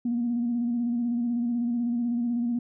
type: tone with vibrato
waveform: sine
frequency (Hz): 238.2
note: A#3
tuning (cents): +38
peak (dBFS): -23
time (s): 0.05-2.59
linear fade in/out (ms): 5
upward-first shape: square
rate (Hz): 16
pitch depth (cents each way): 32
effects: tanh soft clip ceiling -19 dBFS